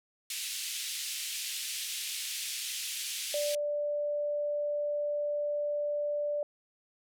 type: band-pass noise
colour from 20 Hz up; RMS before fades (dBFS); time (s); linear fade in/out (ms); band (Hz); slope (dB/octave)
pink; -37; 0.3-3.55; 2; 2600 to 13000; 24
type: tone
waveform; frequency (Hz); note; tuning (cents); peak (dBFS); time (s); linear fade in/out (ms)
sine; 587.3; D5; 0; -29; 3.34-6.43; 2
effects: none